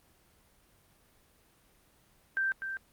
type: tone with echo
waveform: sine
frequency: 1567 Hz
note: G6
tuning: 1 cent flat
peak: -27 dBFS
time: 2.37-2.52 s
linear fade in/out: 0 ms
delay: 250 ms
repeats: 1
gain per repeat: -7 dB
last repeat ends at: 2.77 s
effects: pink hiss -65 dBFS RMS until 2.92 s + Opus 24 kbps